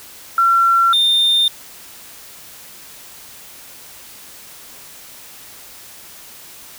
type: tone pair in turn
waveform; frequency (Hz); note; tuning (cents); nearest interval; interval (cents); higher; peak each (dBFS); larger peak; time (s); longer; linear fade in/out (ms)
sine / triangle; 1360 / 3620; F6 / A7; -46 / +48; octave + perfect fourth; 1694; second; -10; neither; 0.38-0.93 / 0.93-1.48; neither; 2
effects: white hiss -39 dBFS RMS until 6.78 s